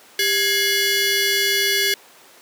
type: ring-modulated tone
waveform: 15% pulse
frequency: 1266 Hz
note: D#6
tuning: 30 cents sharp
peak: -7 dBFS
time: 0.19-1.94 s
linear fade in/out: 2 ms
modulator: 869 Hz
effects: pink hiss -47 dBFS RMS until 2.41 s + high-pass 400 Hz 12 dB/octave